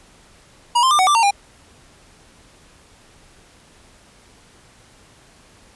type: tone with pitch steps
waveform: square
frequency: 958 / 1047 / 1195 / 749 / 1177 / 916 / 805 Hz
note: A#5 / C6 / D6 / F#5 / D6 / A#5 / G5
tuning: +47 / +1 / +30 / +21 / +3 / -31 / +46 cents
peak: -13 dBFS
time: 0.75-1.31 s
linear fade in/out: 10 ms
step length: 80 ms
effects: pink hiss -50 dBFS RMS until 5.75 s + resampled to 24000 Hz